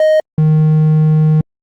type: tone pair in turn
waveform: triangle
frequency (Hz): 622.3 / 155.21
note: D#5 / D#3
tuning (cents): 0 / -4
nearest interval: 2 octaves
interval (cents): 2404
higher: first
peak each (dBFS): -5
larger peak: neither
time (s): 0-0.2 / 0.38-1.41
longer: second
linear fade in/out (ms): 2
effects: Opus 32 kbps